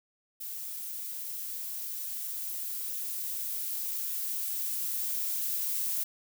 violet noise with level ramp, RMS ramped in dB -39 to -31 dBFS, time 0.4-6.04 s, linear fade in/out 10 ms, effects none

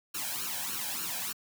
white noise with flanger, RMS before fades -35 dBFS, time 0.14-1.33 s, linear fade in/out 10 ms, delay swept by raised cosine 0.71 to 1.28 ms, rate 3.4 Hz, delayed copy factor +0.85, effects high-pass 150 Hz 12 dB/octave

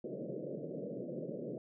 white band-pass noise, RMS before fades -42 dBFS, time 0.04-1.58 s, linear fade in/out 2 ms, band 130 to 600 Hz, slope 96 dB/octave, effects none

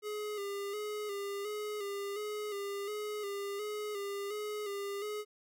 square tone with vibrato, 410.9 Hz, G#4, 18 cents flat, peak -37 dBFS, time 0.02-5.25 s, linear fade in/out 50 ms, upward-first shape square, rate 1.4 Hz, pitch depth 42 cents each way, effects none

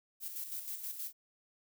violet noise with tremolo, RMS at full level -40 dBFS, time 0.2-1.13 s, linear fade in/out 50 ms, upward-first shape square, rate 6.3 Hz, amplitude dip 50%, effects none

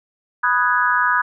sine chord, G# minor seventh, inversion first, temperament equal, 987.8 / 1244.5 / 1480 / 1661.2 Hz, B5 / D#6 / F#6 / G#6, 0 / 0 / 0 / 0 cents, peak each -20 dBFS, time 0.43-1.22 s, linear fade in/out 10 ms, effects none

